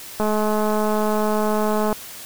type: click train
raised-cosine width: 1 ms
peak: -9 dBFS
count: 369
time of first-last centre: 0.2-1.928 s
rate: 213 Hz
effects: white hiss -37 dBFS RMS until 2.25 s